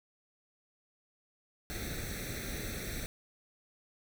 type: noise with comb filter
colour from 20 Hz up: pink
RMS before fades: -39 dBFS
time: 1.7-3.06 s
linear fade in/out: 0 ms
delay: 0.5 ms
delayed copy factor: +0.85
effects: none